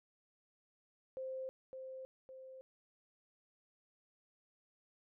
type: tone with echo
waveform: sine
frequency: 523.3 Hz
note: C5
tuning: in tune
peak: -40 dBFS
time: 1.17-1.49 s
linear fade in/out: 0 ms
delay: 560 ms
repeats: 2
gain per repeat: -5 dB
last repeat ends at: 2.61 s
effects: none